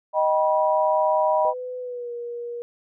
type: chord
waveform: sine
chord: Eb augmented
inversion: none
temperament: just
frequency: 622.3 / 777.8 / 972.3 Hz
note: Eb5 / G5 / B5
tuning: 0 / -14 / -27 cents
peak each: -20 / -25 / -22 dBFS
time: 0.13-1.54 s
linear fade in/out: 50 ms
type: tone with pitch glide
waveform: sine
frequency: 502 to 476.3 Hz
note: B4 to A#4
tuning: +28 to +37 cents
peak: -29 dBFS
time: 1.45-2.62 s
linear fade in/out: 0 ms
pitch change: -91 cents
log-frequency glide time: 1.79-2.12 s
effects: none